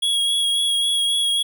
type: tone with vibrato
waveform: square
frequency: 3322 Hz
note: G#7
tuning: in tune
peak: -18 dBFS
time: 0.02-1.43 s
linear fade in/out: 10 ms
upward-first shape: sine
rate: 3.7 Hz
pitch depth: 18 cents each way
effects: none